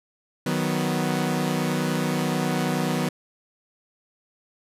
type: chord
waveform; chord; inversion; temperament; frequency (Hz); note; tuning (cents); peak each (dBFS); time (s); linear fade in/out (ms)
sawtooth; B major; first; equal; 155.56 / 185 / 246.9; D#3 / F#3 / B3; 0 / 0 / 0; -23; 0.46-3.09; 5
effects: resampled to 32000 Hz